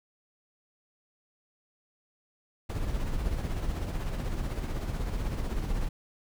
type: noise with tremolo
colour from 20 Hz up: brown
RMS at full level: -29 dBFS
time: 2.69-5.89 s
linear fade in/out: 10 ms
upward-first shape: sine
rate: 16 Hz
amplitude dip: 45%
effects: none